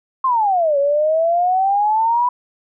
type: exponential two-way sweep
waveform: sine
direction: down then up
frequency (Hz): 1078 to 554 to 993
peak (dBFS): -13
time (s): 0.24-2.29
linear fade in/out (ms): 5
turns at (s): 0.78
effects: none